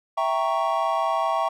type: chord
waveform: triangle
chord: E diminished seventh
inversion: none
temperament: equal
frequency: 659.3 / 784 / 932.3 / 1108.7 Hz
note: E5 / G5 / Bb5 / Db6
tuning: 0 / 0 / 0 / 0 cents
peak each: -24 / -25 / -26 / -24 dBFS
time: 0.17-1.49 s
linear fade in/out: 10 ms
effects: none